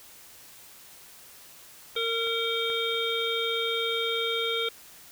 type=clicks; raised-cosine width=0.5 ms; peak=-33 / -31 / -27 / -35 dBFS; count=4; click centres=1.955 / 2.271 / 2.701 / 2.943 s
type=harmonic tone; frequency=458.5 Hz; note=A#4; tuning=29 cents flat; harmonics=1 / 3 / 5 / 7 / 8; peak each=-30 / -34 / -34 / -32 / -32 dBFS; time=1.96-4.69 s; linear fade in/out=5 ms
effects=white hiss -50 dBFS RMS until 5.11 s